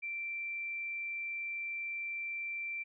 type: tone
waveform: sine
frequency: 2349 Hz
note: D7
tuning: in tune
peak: -36 dBFS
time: 0.02-2.84 s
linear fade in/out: 20 ms
effects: none